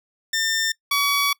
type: tone pair in turn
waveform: 15% pulse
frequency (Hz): 1800 / 1133.9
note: A6 / C#6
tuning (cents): +39 / +39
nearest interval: minor sixth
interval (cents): 800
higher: first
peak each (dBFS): -14 / -12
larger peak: second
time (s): 0.33-0.72 / 0.91-1.33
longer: second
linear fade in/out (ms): 5
effects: noise-tail reverb RT60 0.1 s tail -23 dB re dry